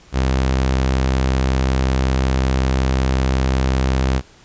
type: tone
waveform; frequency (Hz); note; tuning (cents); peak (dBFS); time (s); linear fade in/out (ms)
sawtooth; 65.41; C2; 0; -11; 0.12-4.22; 50
effects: pink hiss -48 dBFS RMS until 4.44 s + resampled to 16000 Hz